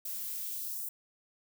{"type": "noise with high-pass filter sweep", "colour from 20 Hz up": "violet", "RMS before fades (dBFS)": -38, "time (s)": [0.05, 0.89], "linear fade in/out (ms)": 5, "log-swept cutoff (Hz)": [460, 8800], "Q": 0.94, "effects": []}